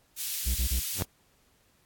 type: high-pass noise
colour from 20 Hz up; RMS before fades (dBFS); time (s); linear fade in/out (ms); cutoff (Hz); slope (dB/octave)
white; -33; 0.16-1.05; 50; 2900; 12
type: tone bursts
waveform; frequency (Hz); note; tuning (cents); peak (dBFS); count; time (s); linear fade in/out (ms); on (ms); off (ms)
triangle; 62.1; B1; +10; -23; 3; 0.46-0.798; 10; 90; 34
type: tone with exponential growth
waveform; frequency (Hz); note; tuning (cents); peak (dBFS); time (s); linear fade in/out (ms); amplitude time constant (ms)
sawtooth; 93.2; F#2; +13; -21; 0.93-1.03; 5; 20
effects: pink hiss -66 dBFS RMS until 1.85 s + AAC 64 kbps